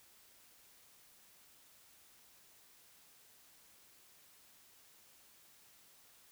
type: silence
effects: white hiss -64 dBFS RMS until 6.31 s